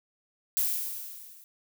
violet noise with level ramp, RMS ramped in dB -25 to -53 dBFS, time 0.57-1.44 s, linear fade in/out 0 ms, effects none

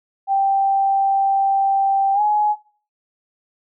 sine tone with pitch glide, 784 to 840.3 Hz, G5 to G#5, 0 to +20 cents, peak -14 dBFS, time 0.27-2.56 s, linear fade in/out 50 ms, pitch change +120 cents, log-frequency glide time 2.14-2.21 s, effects noise-tail reverb RT60 0.4 s tail -17 dB re dry

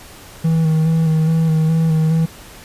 triangle tone with vibrato, 160.3 Hz, E3, 48 cents flat, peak -10 dBFS, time 0.44-2.26 s, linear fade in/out 10 ms, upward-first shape square, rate 2.4 Hz, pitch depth 23 cents each way, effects pink hiss -39 dBFS RMS until 2.64 s + resampled to 32000 Hz

